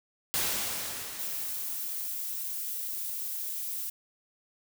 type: noise with exponential decay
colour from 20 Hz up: white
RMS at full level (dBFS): -28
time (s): 0.34-3.06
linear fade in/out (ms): 0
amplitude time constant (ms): 590
type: noise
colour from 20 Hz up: violet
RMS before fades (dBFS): -35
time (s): 1.19-3.9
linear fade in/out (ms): 5
effects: none